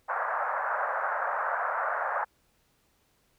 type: band-pass noise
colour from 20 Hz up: white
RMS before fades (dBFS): -30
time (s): 0.08-2.25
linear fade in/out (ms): 20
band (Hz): 560 to 1600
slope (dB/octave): 48
effects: pink hiss -69 dBFS RMS until 3.38 s